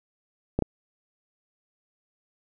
clicks, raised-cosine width 2 ms, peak -10 dBFS, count 2, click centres 0.59 / 0.623 s, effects none

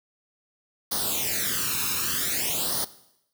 white noise with flanger, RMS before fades -27 dBFS, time 0.91-2.85 s, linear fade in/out 10 ms, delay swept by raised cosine 0.2 to 0.77 ms, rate 0.53 Hz, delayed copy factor +0.85, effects noise-tail reverb RT60 0.8 s tail -17 dB re dry + high-pass 60 Hz 12 dB/octave

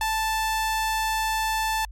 sawtooth tone, 880 Hz, A5, in tune, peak -19 dBFS, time 0.01-1.85 s, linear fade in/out 2 ms, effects added 50 Hz sine -37 dBFS peak until 1.91 s + MP3 64 kbps

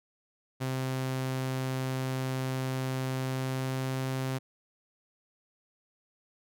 sawtooth tone with pitch glide, 130.81 to 131.64 Hz, C3 to C3, 0 to +11 cents, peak -26 dBFS, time 0.6-4.39 s, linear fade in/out 20 ms, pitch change +11 cents, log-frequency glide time 3.17-4.05 s, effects none

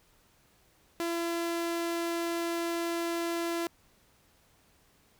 sawtooth tone, 338.3 Hz, E4, 45 cents sharp, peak -26 dBFS, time 1-3.67 s, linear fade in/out 0 ms, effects pink hiss -65 dBFS RMS until 5.19 s

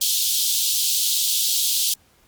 pink high-pass noise, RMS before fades -21 dBFS, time 0.01-1.94 s, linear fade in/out 5 ms, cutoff 3200 Hz, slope 48 dB/octave, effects pink hiss -58 dBFS RMS until 2.27 s + Opus 48 kbps

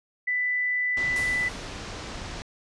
sine tone, 1989 Hz, B6, 12 cents sharp, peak -23 dBFS, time 0.27-1.49 s, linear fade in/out 10 ms
pink low-pass noise, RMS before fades -37 dBFS, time 0.97-2.42 s, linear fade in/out 0 ms, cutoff 6600 Hz, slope 24 dB/octave
white noise with exponential decay, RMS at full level -35 dBFS, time 1.16-2.08 s, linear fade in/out 1 ms, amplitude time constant 200 ms
effects resampled to 24000 Hz

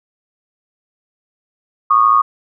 sine tone pair together, 1108.7 / 1221.4 Hz, C#6 / D#6, 0 / -32 cents, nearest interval major second, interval 168 cents, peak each -11 dBFS, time 1.9-2.22 s, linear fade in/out 10 ms, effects none

